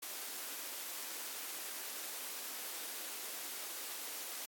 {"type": "high-pass noise", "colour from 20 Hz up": "white", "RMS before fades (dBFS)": -44, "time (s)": [0.02, 4.46], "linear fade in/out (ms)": 10, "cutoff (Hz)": 270, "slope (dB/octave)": 24, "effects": ["AAC 64 kbps"]}